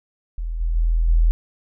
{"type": "tone with level steps", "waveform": "sine", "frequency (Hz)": 41.2, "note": "E1", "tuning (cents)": 0, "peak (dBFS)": [-23, -18, -15, -12], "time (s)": [0.38, 1.31], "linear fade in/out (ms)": 0, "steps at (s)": [0.6, 0.75, 1.08], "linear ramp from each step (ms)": 10, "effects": []}